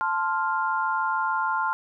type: chord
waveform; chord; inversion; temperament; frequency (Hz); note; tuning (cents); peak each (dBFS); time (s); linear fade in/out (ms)
sine; F major; first; equal; 880 / 1046.5 / 1396.9; A5 / C6 / F6; 0 / 0 / 0; -27; 0.01-1.73; 0
effects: none